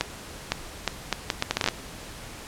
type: accelerating click train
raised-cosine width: 0.2 ms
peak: -5 dBFS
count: 13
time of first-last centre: 0.01-1.686 s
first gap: 510 ms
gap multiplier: 0.7
effects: pink hiss -41 dBFS RMS until 2.47 s + low-pass 11000 Hz 12 dB/octave